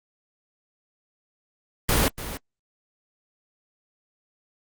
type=noise with echo; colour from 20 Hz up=pink; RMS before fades=-20 dBFS; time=1.89-2.08 s; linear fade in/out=0 ms; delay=290 ms; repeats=1; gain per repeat=-13 dB; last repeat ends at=2.37 s; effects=Opus 24 kbps